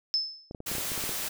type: tone with exponential decay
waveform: sine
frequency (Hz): 5250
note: E8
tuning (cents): -8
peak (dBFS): -21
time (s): 0.14-0.52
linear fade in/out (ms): 0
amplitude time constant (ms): 81
type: clicks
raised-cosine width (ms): 2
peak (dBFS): -26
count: 10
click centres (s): 0.511 / 0.548 / 0.604 / 0.716 / 0.752 / 0.783 / 0.918 / 0.978 / 1.039 / 1.093
type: noise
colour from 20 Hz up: white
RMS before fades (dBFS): -33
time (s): 0.66-1.29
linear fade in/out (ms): 10
effects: none